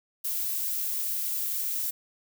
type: noise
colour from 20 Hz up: violet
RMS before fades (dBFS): -30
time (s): 0.24-1.91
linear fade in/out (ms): 10
effects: none